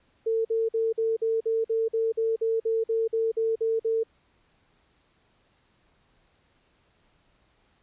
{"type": "tone bursts", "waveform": "sine", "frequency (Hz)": 450, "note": "A4", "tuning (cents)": 39, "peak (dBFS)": -22, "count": 16, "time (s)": [0.26, 4.035], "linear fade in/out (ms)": 10, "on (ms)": 190, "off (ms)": 49, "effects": ["pink hiss -66 dBFS RMS until 7.82 s", "resampled to 8000 Hz"]}